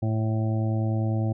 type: harmonic tone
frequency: 110 Hz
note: A2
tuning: in tune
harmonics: 1 / 2 / 3 / 5 / 6 / 7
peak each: -23 / -31 / -33 / -38 / -39 / -40 dBFS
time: 0.02-1.33 s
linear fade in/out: 10 ms
effects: none